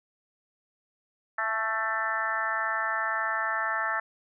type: harmonic tone with a mistuned harmonic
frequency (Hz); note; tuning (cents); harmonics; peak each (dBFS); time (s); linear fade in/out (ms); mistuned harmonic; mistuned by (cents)
221.8; A3; +14; 3 / 4 / 5 / 6 / 7 / 8 / 9; -37 / -35 / -36 / -31 / -38 / -30 / -42; 1.38-4; 5; 4; -26
effects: none